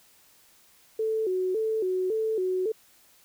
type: tone with vibrato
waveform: sine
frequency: 403.9 Hz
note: G#4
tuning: 48 cents flat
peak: -24 dBFS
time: 0.99-2.72 s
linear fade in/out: 5 ms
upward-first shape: square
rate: 1.8 Hz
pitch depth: 150 cents each way
effects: white hiss -59 dBFS RMS until 3.24 s